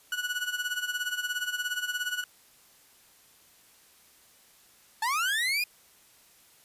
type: tone with tremolo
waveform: 30% pulse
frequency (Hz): 1470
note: F#6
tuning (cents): -12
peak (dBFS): -24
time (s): 0.12-2.24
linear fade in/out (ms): 2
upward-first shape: sine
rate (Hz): 17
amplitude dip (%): 75
type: linear sweep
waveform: 30% pulse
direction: up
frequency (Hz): 850 to 2500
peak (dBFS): -23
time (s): 5.02-5.64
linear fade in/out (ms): 5
effects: white hiss -59 dBFS RMS until 6.64 s + resampled to 32000 Hz